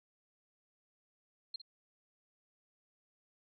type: tone with echo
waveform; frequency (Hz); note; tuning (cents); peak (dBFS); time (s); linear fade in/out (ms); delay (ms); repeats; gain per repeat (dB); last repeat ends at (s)
sine; 4193; C8; +3; -37; 1.54-1.56; 5; 57; 1; -11; 1.617
effects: none